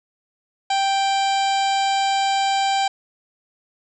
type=harmonic tone with a mistuned harmonic; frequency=784 Hz; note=G5; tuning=in tune; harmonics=1 / 2 / 3 / 4 / 5 / 6 / 7 / 8 / 9 / 10; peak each=-18 / -31 / -30 / -29 / -32 / -33 / -41 / -47 / -36 / -40 dBFS; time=0.7-2.88 s; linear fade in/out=5 ms; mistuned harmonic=6; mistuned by=+17 cents; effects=none